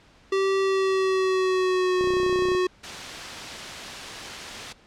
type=tone with pitch glide; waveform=square; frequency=387.6 to 366.1 Hz; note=G4 to F#4; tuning=-20 to -18 cents; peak=-21 dBFS; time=0.32-2.67 s; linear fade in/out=5 ms; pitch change=-98 cents; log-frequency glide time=0.6-1.96 s
type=click train; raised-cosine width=2 ms; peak=-21 dBFS; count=18; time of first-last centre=2.01-2.55 s; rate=31.5 Hz
type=noise; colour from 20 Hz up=white; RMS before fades=-34 dBFS; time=2.83-4.73 s; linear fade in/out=10 ms
effects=pink hiss -55 dBFS RMS until 4.86 s + low-pass 5000 Hz 12 dB/octave